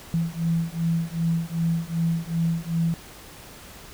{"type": "beating tone pair", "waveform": "sine", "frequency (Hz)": [164.81, 167.41], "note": ["E3", "E3"], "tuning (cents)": [0, 27], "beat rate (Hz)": 2.6, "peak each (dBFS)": -25, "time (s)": [0.14, 2.94], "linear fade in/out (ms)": 0, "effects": ["pink hiss -44 dBFS RMS until 3.93 s"]}